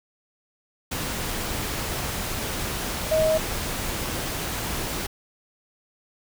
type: tone in noise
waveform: sine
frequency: 631 Hz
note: D#5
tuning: 24 cents sharp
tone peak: -18 dBFS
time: 3.11-3.38 s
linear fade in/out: 10 ms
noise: pink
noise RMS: -29 dBFS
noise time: 0.91-5.07 s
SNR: +8 dB
effects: none